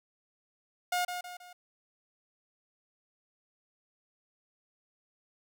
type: tone with echo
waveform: sawtooth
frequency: 716 Hz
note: F5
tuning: 43 cents sharp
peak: -24 dBFS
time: 0.92-1.05 s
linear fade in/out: 5 ms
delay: 160 ms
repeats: 3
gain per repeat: -7 dB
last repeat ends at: 1.53 s
effects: none